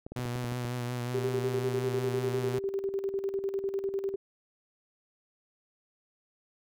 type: clicks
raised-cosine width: 2 ms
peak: -27 dBFS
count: 8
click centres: 0.065 / 0.12 / 0.191 / 0.255 / 0.357 / 0.444 / 0.522 / 0.65 s
type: tone with vibrato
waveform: sawtooth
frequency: 122.4 Hz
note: B2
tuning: 15 cents flat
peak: -28 dBFS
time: 0.16-2.59 s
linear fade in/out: 5 ms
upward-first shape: triangle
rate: 5.5 Hz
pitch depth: 38 cents each way
type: tone with tremolo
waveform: sine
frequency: 392 Hz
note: G4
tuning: in tune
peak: -27 dBFS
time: 1.14-4.16 s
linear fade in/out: 10 ms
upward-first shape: square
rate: 10 Hz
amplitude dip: 60%
effects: none